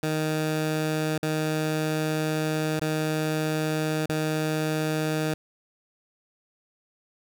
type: tone with dropouts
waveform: 15% pulse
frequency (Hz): 155.56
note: D#3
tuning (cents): 0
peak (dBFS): -18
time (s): 0.03-5.34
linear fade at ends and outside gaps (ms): 2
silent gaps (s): 1.18-1.229 / 2.795-2.814 / 4.059-4.094
effects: none